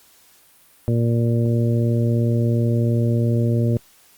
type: harmonic tone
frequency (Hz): 117.1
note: A#2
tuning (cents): +8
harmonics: 1 / 2 / 3 / 4 / 5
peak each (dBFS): -17 / -23 / -27 / -29 / -31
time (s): 0.88-3.77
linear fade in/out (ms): 0
effects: white hiss -53 dBFS RMS until 4.17 s + Opus 48 kbps